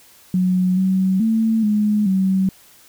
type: tone with pitch steps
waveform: sine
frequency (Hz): 183.5 / 188.8 / 223.1 / 210.2 / 190.2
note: F#3 / F#3 / A3 / G#3 / F#3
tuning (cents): -14 / +35 / +24 / +21 / +48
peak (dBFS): -14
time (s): 0.34-2.49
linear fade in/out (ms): 2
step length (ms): 430
effects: white hiss -49 dBFS RMS until 2.88 s